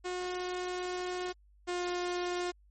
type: tone pair in turn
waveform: sawtooth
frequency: 361.9 / 355.5 Hz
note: F#4 / F4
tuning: -38 / +31 cents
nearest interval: unison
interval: 31 cents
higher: first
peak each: -30 / -28 dBFS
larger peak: second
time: 0.04-1.33 / 1.67-2.52 s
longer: first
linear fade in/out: 20 ms
effects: added 50 Hz sine -59 dBFS peak until 2.7 s + MP3 32 kbps